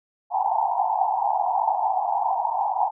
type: band-pass noise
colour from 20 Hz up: pink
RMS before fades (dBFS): -23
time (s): 0.3-2.91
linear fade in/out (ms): 50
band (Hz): 720 to 940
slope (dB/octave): 96
effects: none